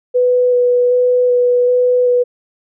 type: tone with vibrato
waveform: sine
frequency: 493.9 Hz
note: B4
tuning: in tune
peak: -9 dBFS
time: 0.14-2.24 s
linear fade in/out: 20 ms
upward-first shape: square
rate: 1.3 Hz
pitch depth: 9 cents each way
effects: none